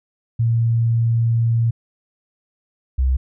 sine tone pair in turn, 115.6 / 64.88 Hz, A#2 / C2, -14 / -14 cents, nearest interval minor seventh, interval 1000 cents, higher first, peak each -14 dBFS, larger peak neither, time 0.39-1.71 / 2.98-3.17 s, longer first, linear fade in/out 10 ms, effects none

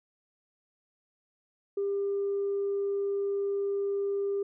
sine tone, 399.1 Hz, G4, 31 cents sharp, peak -26 dBFS, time 1.77-4.43 s, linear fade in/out 5 ms, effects tanh soft clip ceiling -23 dBFS

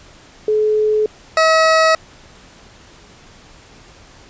sine / 20% pulse tone pair in turn, 428 / 641.3 Hz, A4 / E5, -48 / -48 cents, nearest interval perfect fifth, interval 700 cents, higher second, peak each -12 / -5 dBFS, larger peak second, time 0.48-1.06 / 1.37-1.95 s, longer neither, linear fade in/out 2 ms, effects pink hiss -44 dBFS RMS until 4.29 s + resampled to 16000 Hz

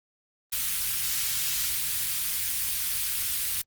white band-stop noise, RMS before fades -28 dBFS, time 0.52-3.62 s, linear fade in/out 10 ms, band 110 to 2000 Hz, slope 12 dB/octave, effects Opus 32 kbps

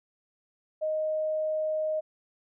sine tone, 622.3 Hz, D#5, in tune, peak -26 dBFS, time 0.81-2.01 s, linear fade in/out 20 ms, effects none

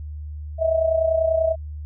sine tone with amplitude modulation, 648 Hz, E5, 30 cents flat, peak -14 dBFS, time 0.58-1.56 s, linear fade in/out 50 ms, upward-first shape sine, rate 30.2 Hz, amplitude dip 65%, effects added 75 Hz sine -30 dBFS peak until 1.85 s

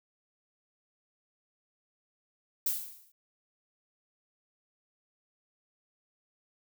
violet noise with exponential decay, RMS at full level -27 dBFS, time 2.66-3.12 s, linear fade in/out 5 ms, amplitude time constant 100 ms, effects none

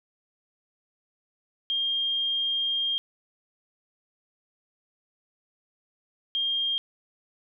sine tone bursts at uneven times, 3214 Hz, G7, 43 cents sharp, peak -24 dBFS, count 2, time 1.7-2.98 / 6.35-6.78 s, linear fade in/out 0 ms, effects none

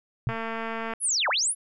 sine tone with exponential decay, 123.47 Hz, B2, in tune, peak -19 dBFS, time 0.27-0.37 s, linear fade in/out 0 ms, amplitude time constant 21 ms
click train, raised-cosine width 0.5 ms, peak -18 dBFS, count 147, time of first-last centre 0.29-0.936 s, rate 226 Hz
sine linear two-way sweep, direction down then up, 11150 to 509 to 11150 Hz, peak -22 dBFS, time 1-1.55 s, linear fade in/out 50 ms, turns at 1.29 s
effects none

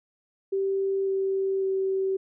sine tone with pitch steps, 389.2 / 386.5 / 383.8 Hz, G4 / G4 / G4, -12 / -24 / -37 cents, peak -23 dBFS, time 0.52-2.17 s, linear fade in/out 10 ms, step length 550 ms, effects none

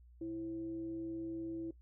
sine tone with frequency modulation, 329.6 Hz, E4, in tune, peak -38 dBFS, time 0.21-1.71 s, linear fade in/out 5 ms, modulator 206 Hz, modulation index 0.26, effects noise-tail reverb RT60 0.1 s tail -18 dB re dry + added 60 Hz sine -57 dBFS peak until 1.81 s

